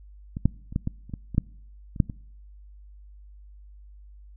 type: clicks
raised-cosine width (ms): 5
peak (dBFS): -19 / -6 / -26 / -12 / -14 / -30 / -19 / -21 / -7 / -26 / -6 / -21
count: 12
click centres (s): 0.369 / 0.456 / 0.725 / 0.761 / 0.874 / 1.096 / 1.138 / 1.347 / 1.381 / 1.962 / 2.002 / 2.098
effects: noise-tail reverb RT60 0.7 s tail -25 dB re dry + added 50 Hz sine -45 dBFS peak until 4.36 s